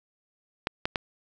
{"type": "clicks", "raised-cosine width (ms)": 0.3, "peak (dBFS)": -10, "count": 3, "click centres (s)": [0.671, 0.855, 0.958], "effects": []}